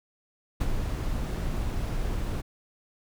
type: noise with ADSR envelope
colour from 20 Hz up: brown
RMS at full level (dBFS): -23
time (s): 0.6-2.42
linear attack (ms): 12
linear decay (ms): 38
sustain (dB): -6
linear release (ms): 17
effects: none